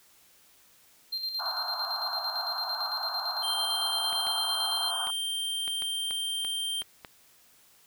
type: tone with tremolo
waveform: triangle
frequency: 4168 Hz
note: C8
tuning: 7 cents flat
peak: -28 dBFS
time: 1.12-4.91 s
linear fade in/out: 10 ms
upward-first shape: square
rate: 8.9 Hz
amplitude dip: 50%
type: band-pass noise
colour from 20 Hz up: pink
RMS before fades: -37 dBFS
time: 1.39-5.11 s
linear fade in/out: 10 ms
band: 660 to 1500 Hz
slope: 96 dB/octave
type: tone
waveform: square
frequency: 3160 Hz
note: G7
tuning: 13 cents sharp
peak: -30 dBFS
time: 3.42-6.83 s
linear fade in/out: 20 ms
type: clicks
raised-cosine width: 0.3 ms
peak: -24 dBFS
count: 9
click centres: 4.128 / 4.27 / 5.071 / 5.678 / 5.822 / 6.109 / 6.448 / 6.819 / 7.048 s
effects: white hiss -60 dBFS RMS until 7.86 s